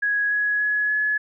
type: tone with pitch steps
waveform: sine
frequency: 1664 / 1676.5 / 1689.2 / 1701.9 Hz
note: G#6 / G#6 / G#6 / G#6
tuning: +3 / +16 / +29 / +42 cents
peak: -19 dBFS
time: 0.02-1.18 s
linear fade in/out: 10 ms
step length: 290 ms
effects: none